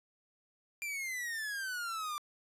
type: exponential sweep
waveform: 45% pulse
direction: down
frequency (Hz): 2393 to 1174.7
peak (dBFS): -36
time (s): 0.82-2.18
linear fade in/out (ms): 0
effects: resampled to 32000 Hz